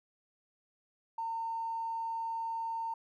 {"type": "tone with tanh clipping", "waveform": "triangle", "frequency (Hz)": 910, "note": "A#5", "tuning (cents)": -42, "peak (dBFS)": -33, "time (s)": [1.18, 2.94], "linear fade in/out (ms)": 5, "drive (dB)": 2, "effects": []}